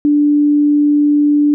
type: tone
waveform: sine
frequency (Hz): 293.4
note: D4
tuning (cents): -2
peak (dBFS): -8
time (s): 0.05-1.54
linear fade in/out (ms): 0
effects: none